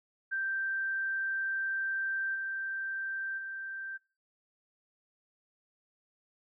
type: tone with level steps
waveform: sine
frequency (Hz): 1568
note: G6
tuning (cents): 0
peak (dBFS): -30 / -33 / -37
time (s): 0.31-3.98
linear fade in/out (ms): 20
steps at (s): 2.34 / 3.37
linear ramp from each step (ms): 20
effects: noise-tail reverb RT60 0.3 s tail -19 dB re dry